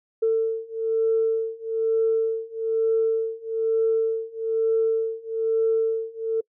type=beating tone pair; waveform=sine; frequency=447.8 / 448.9 Hz; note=A4 / A4; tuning=+30 / +35 cents; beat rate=1.1 Hz; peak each=-23 / -22 dBFS; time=0.22-6.41 s; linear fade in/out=10 ms; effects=noise-tail reverb RT60 0.1 s tail -25 dB re dry + tanh soft clip ceiling -12 dBFS